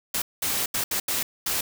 white noise bursts at uneven times, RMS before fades -26 dBFS, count 6, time 0.14-0.22 / 0.42-0.66 / 0.74-0.84 / 0.91-1 / 1.08-1.23 / 1.46-1.61 s, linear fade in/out 5 ms, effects none

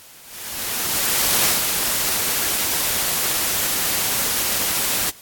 white noise with ADSR envelope, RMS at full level -17 dBFS, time 0.23-5.11 s, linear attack 1200 ms, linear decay 210 ms, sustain -4 dB, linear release 17 ms, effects white hiss -44 dBFS RMS until 5.21 s + AAC 64 kbps

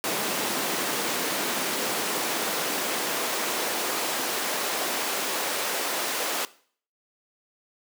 pink noise with high-pass filter sweep, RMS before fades -28 dBFS, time 0.04-6.45 s, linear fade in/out 0 ms, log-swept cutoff 240 to 490 Hz, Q 0.81, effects noise-tail reverb RT60 0.5 s tail -19 dB re dry + high-pass 150 Hz 12 dB/octave

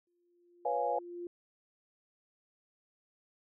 sine tone with exponential growth, 349 Hz, F4, 1 cent flat, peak -37 dBFS, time 0.07-1.27 s, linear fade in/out 2 ms, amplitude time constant 260 ms
sine chord, C# dominant seventh, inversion third, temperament equal, 493.9 / 554.4 / 698.5 / 830.6 Hz, B4 / C#5 / E#5 / G#5, 0 / 0 / 0 / 0 cents, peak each -35 / -36 / -35 / -34 dBFS, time 0.65-0.99 s, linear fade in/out 5 ms
effects none

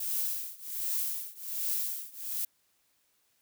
violet noise with tremolo, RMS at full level -30 dBFS, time 0-2.45 s, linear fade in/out 5 ms, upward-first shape triangle, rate 1.3 Hz, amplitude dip 95%, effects white hiss -72 dBFS RMS until 3.41 s

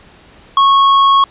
sine tone with tanh clipping, 1100 Hz, C#6, 14 cents flat, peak -8 dBFS, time 0.57-1.24 s, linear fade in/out 2 ms, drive 13 dB, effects pink hiss -43 dBFS RMS until 1.3 s + resampled to 8000 Hz

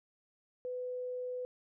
sine tone, 500 Hz, B4, 21 cents sharp, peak -36 dBFS, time 0.65-1.45 s, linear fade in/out 0 ms, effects none

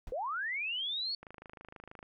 brown noise with exponential decay, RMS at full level -38 dBFS, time 0.07-0.16 s, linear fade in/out 2 ms, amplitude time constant 19 ms
sine linear sweep, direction up, 460 to 4475 Hz, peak -33 dBFS, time 0.12-1.15 s, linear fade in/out 2 ms
click train, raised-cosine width 0.5 ms, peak -33 dBFS, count 22, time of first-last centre 1.23-2.028 s, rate 26.3 Hz
effects none

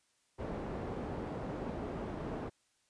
white low-pass noise, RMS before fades -40 dBFS, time 0.38-2.5 s, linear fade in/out 20 ms, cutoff 530 Hz, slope 12 dB/octave, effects white hiss -74 dBFS RMS until 2.89 s + resampled to 22050 Hz

